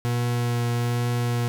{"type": "tone with vibrato", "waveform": "40% pulse", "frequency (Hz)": 120, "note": "B2", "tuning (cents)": -49, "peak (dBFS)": -21, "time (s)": [0.05, 1.48], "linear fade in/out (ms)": 0, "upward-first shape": "triangle", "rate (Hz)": 1.2, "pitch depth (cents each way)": 11, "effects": []}